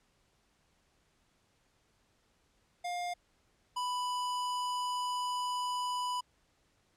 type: tone pair in turn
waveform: square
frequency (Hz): 707 / 991.5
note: F5 / B5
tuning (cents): +21 / +7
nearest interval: tritone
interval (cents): 586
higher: second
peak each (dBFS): -35 / -33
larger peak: second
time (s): 2.84-3.14 / 3.76-6.21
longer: second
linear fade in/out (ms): 10
effects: pink hiss -72 dBFS RMS until 6.96 s + low-pass 9000 Hz 12 dB/octave

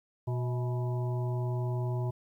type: harmonic tone with a mistuned harmonic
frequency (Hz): 122.5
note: B2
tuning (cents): -14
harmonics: 1 / 3 / 5 / 7 / 8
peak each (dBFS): -29 / -39 / -43 / -46 / -47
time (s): 0.27-2.11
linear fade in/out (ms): 10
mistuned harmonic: 5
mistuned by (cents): +67
effects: 11-bit

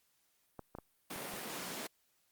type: clicks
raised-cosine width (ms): 1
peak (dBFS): -31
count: 5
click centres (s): 0.593 / 0.751 / 0.786 / 1.16 / 1.337
type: high-pass noise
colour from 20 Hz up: pink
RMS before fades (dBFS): -43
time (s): 1.1-1.87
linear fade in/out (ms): 5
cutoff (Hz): 180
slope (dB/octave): 24
effects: white hiss -75 dBFS RMS until 2.31 s + Opus 48 kbps

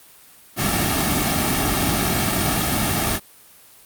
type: noise with comb filter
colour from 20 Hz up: pink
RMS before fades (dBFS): -20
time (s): 0.56-3.2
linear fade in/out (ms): 50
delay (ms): 2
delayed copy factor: -0.75
effects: white hiss -48 dBFS RMS until 3.85 s + Opus 32 kbps

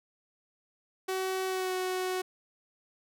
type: tone with pitch glide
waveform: sawtooth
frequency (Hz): 377.1 to 370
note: F#4 to F#4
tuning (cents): +33 to 0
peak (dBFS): -26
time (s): 1.08-2.22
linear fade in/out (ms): 10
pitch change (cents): -33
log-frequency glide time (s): 1.46-1.73
effects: none

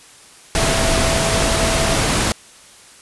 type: tone in noise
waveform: sine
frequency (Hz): 659.3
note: E5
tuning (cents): 0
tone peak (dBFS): -22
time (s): 0.56-1.96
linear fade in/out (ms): 0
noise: pink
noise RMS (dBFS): -17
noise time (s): 0.55-2.32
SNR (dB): -8
effects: white hiss -44 dBFS RMS until 3.01 s + resampled to 24000 Hz

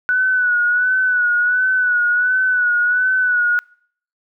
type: tone with vibrato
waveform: sine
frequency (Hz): 1480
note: F#6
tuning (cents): 0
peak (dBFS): -13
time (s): 0.09-3.59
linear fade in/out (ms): 0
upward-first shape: sine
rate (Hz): 1.4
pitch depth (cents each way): 46
effects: noise-tail reverb RT60 0.6 s tail -26 dB re dry

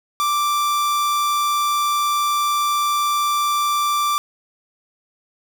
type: tone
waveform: 45% pulse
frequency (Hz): 1174.7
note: D6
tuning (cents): 0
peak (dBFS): -17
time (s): 0.2-4.18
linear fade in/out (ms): 0
effects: 9-bit

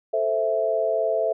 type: chord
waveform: sine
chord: A minor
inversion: none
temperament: equal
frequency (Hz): 440 / 523.3 / 659.3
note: A4 / C5 / E5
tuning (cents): 0 / 0 / 0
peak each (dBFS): -26 / -27 / -22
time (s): 0.13-1.33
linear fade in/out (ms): 10
effects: none

